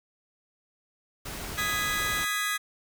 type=noise; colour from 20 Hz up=pink; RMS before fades=-37 dBFS; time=1.25-2.25 s; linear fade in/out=10 ms
type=chord; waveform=sawtooth; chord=G# minor; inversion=second; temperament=just; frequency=1245.9 / 1661.2 / 1993.5 Hz; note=D#6 / G#6 / B6; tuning=+2 / 0 / +16 cents; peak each=-28 / -27 / -28 dBFS; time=1.57-2.58 s; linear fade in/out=20 ms
effects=none